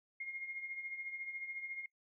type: tone with tremolo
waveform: sine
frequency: 2137 Hz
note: C7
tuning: 36 cents sharp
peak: -38 dBFS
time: 0.2-1.86 s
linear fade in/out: 5 ms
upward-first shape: triangle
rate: 14 Hz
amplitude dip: 65%
effects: noise-tail reverb RT60 0.1 s tail -23 dB re dry